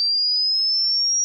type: linear sweep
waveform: sine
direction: up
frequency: 4658 to 5720 Hz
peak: -17 dBFS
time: 0-1.24 s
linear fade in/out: 0 ms
effects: none